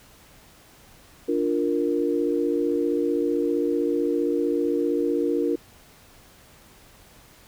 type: chord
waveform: sine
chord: Bb major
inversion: first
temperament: equal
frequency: 293.7 / 349.2 / 466.2 Hz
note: D4 / F4 / Bb4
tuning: 0 / 0 / 0 cents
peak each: -25 dBFS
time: 1.28-5.56 s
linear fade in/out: 10 ms
effects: pink hiss -52 dBFS RMS until 7.47 s